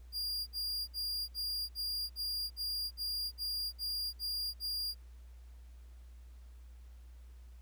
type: tone bursts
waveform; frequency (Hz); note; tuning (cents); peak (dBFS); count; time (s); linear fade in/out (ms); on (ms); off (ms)
45% pulse; 4811; D8; +41; -34; 12; 0.12-4.947; 50; 350; 57
effects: added 60 Hz sine -50 dBFS peak until 7.61 s + pink hiss -70 dBFS RMS until 7.61 s